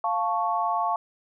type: chord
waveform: sine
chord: F augmented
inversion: none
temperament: equal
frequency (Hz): 698.5 / 880 / 1108.7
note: F5 / A5 / C#6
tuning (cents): 0 / 0 / 0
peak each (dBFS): -27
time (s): 0.04-0.96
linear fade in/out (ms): 2
effects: none